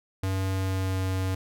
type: tone with pitch glide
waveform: square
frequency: 95.3 to 94.21 Hz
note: G2 to F#2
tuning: -48 to +32 cents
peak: -26 dBFS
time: 0.23-1.35 s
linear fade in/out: 5 ms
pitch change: -20 cents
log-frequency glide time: 0.5-1.02 s
effects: none